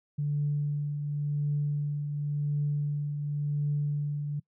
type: tone with tremolo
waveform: sine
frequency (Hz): 146.2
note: D3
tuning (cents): -7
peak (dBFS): -24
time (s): 0.18-4.4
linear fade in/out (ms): 10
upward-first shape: triangle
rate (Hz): 0.92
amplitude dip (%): 50
effects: noise-tail reverb RT60 0.1 s tail -24 dB re dry + tanh soft clip ceiling -20 dBFS